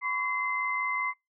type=tone cluster; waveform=sine; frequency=1016 / 1121 / 2067 Hz; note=B5 / C#6 / C7; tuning=+49 / +19 / -22 cents; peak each=-34 / -33 / -29 dBFS; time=0.01-1.14 s; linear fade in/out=50 ms; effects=noise-tail reverb RT60 0.2 s tail -26 dB re dry